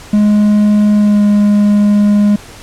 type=tone with pitch glide; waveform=triangle; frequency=208.9 to 206.3 Hz; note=G#3 to G#3; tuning=+10 to -11 cents; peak=-4 dBFS; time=0.13-2.36 s; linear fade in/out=5 ms; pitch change=-21 cents; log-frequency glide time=0.93-1.22 s; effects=pink hiss -34 dBFS RMS until 2.62 s + low-pass 10000 Hz 12 dB/octave